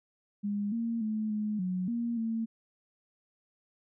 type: tone with pitch steps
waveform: sine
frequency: 204.3 / 230.7 / 216.2 / 211.8 / 183.2 / 234.9 / 225.7 Hz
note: G#3 / A#3 / A3 / G#3 / F#3 / A#3 / A3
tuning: -28 / -18 / -30 / +34 / -17 / +13 / +44 cents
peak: -29 dBFS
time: 0.43-2.46 s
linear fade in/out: 20 ms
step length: 290 ms
effects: none